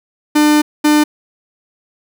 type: tone bursts at uneven times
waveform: 45% pulse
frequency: 300 Hz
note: D4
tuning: 37 cents sharp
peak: -8 dBFS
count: 2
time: 0.35-0.62 / 0.84-1.04 s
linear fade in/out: 10 ms
effects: none